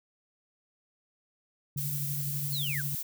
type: tone with tremolo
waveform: sine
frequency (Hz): 142.2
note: C#3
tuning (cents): +45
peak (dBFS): -31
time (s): 1.76-2.95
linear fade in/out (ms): 2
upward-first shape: triangle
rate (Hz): 12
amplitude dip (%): 50
type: noise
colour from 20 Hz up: violet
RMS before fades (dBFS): -35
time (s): 1.77-3.03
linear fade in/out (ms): 10
type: linear sweep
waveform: sine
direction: down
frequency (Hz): 4435 to 1395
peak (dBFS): -33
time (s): 2.52-2.82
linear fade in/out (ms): 20
effects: none